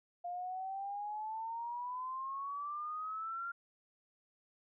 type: exponential sweep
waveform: sine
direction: up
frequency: 698.5 to 1397 Hz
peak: -38 dBFS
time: 0.24-3.52 s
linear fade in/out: 10 ms
effects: none